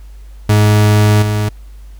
40% pulse tone with level steps, 105.2 Hz, G#2, 23 cents sharp, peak -6 / -12 dBFS, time 0.49-1.49 s, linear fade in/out 5 ms, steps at 1.22 s, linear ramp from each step 5 ms, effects added 50 Hz sine -31 dBFS peak until 1.99 s + pink hiss -51 dBFS RMS until 1.99 s

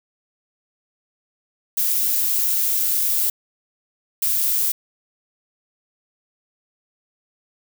violet noise bursts at uneven times, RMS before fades -20 dBFS, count 2, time 1.77-3.3 / 4.22-4.72 s, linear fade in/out 5 ms, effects none

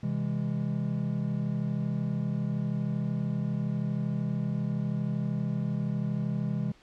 triangle chord, C augmented, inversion none, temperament just, 130.81 / 163.52 / 204.4 Hz, C3 / E3 / G#3, 0 / -14 / -27 cents, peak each -30 dBFS, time 0.03-6.72 s, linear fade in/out 5 ms, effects pink hiss -59 dBFS RMS until 6.82 s + low-pass 5000 Hz 12 dB/octave

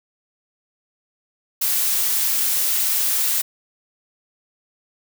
blue noise, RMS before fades -20 dBFS, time 1.61-3.42 s, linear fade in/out 10 ms, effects none

